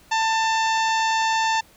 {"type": "harmonic tone", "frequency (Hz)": 891, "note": "A5", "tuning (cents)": 22, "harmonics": [1, 2, 3, 4, 5, 6, 7, 8], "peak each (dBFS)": [-20, -26, -30, -32, -34, -36, -37, -38], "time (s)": [0.11, 1.61], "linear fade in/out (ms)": 10, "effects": ["pink hiss -53 dBFS RMS until 1.76 s"]}